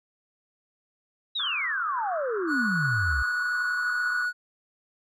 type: exponential sweep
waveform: sine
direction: down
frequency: 3951 to 61 Hz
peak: -26 dBFS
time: 1.35-3.23 s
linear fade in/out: 10 ms
type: band-pass noise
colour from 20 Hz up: pink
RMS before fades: -36 dBFS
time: 1.39-4.26 s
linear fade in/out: 10 ms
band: 1100 to 1600 Hz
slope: 96 dB/octave
type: tone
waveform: triangle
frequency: 1465 Hz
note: F#6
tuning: 18 cents flat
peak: -23 dBFS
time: 2.47-4.33 s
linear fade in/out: 50 ms
effects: none